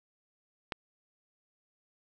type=click; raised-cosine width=0.3 ms; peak=-17 dBFS; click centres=0.722 s; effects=none